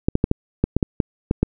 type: clicks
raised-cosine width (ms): 3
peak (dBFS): -3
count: 10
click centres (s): 0.085 / 0.154 / 0.241 / 0.314 / 0.64 / 0.766 / 0.828 / 1.002 / 1.311 / 1.43
effects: none